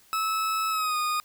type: tone with pitch glide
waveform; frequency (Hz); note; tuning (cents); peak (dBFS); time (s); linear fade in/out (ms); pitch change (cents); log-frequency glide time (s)
40% pulse; 1300 to 1231.3; E6 to D#6; -24 to -18; -24; 0.13-1.2; 0; -94; 0.7-0.97
effects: white hiss -58 dBFS RMS until 1.24 s